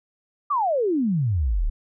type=exponential sweep; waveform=sine; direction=down; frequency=1220 to 32.17 Hz; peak=-19 dBFS; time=0.5-1.7 s; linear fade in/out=10 ms; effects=none